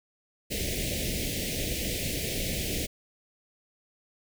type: band-stop noise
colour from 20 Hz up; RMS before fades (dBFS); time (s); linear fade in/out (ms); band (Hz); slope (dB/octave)
pink; -31; 0.5-2.87; 20; 630 to 2000; 48
effects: none